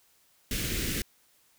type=band-stop noise; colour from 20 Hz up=pink; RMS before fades=-31 dBFS; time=0.51-1.02 s; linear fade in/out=2 ms; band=430 to 1700 Hz; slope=24 dB/octave; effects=white hiss -65 dBFS RMS until 1.58 s